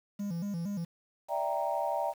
triangle tone with vibrato, 185.1 Hz, F#3, 1 cent sharp, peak -30 dBFS, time 0.19-0.85 s, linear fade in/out 10 ms, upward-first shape square, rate 4.3 Hz, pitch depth 160 cents each way
sine chord, E half-diminished seventh, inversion third, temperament equal, 587.3 / 659.3 / 784 / 932.3 Hz, D5 / E5 / G5 / Bb5, 0 / 0 / 0 / 0 cents, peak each -34 dBFS, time 1.28-2.14 s, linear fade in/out 50 ms
effects tanh soft clip ceiling -18 dBFS + 9-bit

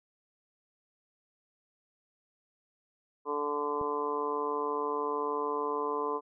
harmonic tone, 146.5 Hz, D3, 4 cents flat, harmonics 2 / 3 / 4 / 5 / 6 / 7 / 8, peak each -41 / -33 / -45 / -45 / -41 / -33 / -42 dBFS, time 3.25-6.21 s, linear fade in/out 50 ms
click, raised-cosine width 3 ms, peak -30 dBFS, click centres 3.813 s
effects none

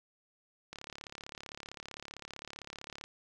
click train, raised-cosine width 0.2 ms, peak -26 dBFS, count 83, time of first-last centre 0.73-3.04 s, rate 35.5 Hz, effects none

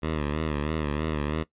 10% pulse tone with vibrato, 76 Hz, D#2, 40 cents flat, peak -18 dBFS, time 0.02-1.44 s, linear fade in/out 20 ms, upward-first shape sine, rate 3.1 Hz, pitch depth 83 cents each way, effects noise-tail reverb RT60 0.1 s tail -18 dB re dry + resampled to 8000 Hz

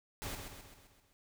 pink noise with echo, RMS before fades -41 dBFS, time 0.22-0.35 s, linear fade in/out 0 ms, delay 130 ms, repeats 6, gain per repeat -5 dB, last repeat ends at 1.13 s, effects none

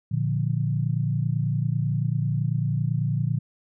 sine chord, Bb major, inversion none, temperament equal, 116.54 / 146.83 / 174.61 Hz, Bb2 / D3 / F3, 0 / 0 / 0 cents, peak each -25 / -25 / -30 dBFS, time 0.11-3.39 s, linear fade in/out 10 ms, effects none

